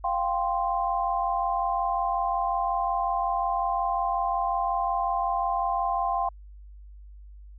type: chord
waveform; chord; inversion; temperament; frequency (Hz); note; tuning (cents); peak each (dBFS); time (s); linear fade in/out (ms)
sine; F suspended second; none; equal; 698.5 / 784 / 1046.5; F5 / G5 / C6; 0 / 0 / 0; -28; 0.04-6.29; 5
effects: added 50 Hz sine -43 dBFS peak until 7.58 s